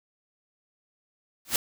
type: noise with exponential growth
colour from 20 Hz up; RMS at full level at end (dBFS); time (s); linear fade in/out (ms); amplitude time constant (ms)
white; -19; 1.45-1.56; 1; 23
effects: none